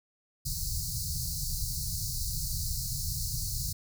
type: band-stop noise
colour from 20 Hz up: pink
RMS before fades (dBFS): -33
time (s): 0.45-3.73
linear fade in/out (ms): 10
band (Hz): 160 to 4200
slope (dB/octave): 96
effects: none